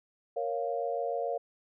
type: chord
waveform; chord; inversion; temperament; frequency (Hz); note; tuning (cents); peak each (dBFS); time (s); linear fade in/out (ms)
sine; Bb minor; none; equal with one note detuned; 467.5 / 554.4 / 698.5; Bb4 / Db5 / F5; +5 / 0 / 0; -34; 0.36-1.38; 10
effects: none